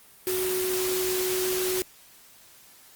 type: tone in noise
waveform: sine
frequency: 370 Hz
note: F#4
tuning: in tune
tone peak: -26 dBFS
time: 0.27-1.82 s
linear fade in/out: 0 ms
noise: white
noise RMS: -30 dBFS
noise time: 0.27-1.82 s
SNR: +1 dB
effects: white hiss -53 dBFS RMS until 2.95 s + Opus 32 kbps